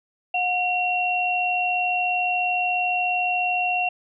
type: tone pair together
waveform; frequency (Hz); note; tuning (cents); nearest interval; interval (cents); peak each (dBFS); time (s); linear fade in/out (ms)
sine; 725 / 2737; F#5 / F7; -35 / -36; octave + major seventh; 2299; -23; 0.34-3.89; 5
effects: none